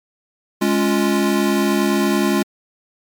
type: chord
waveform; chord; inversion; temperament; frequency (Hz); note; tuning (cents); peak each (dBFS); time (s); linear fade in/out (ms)
square; Db major; second; equal; 207.7 / 277.2 / 349.2; Ab3 / Db4 / F4; 0 / 0 / 0; -19 / -21 / -20; 0.61-2.43; 10
effects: MP3 96 kbps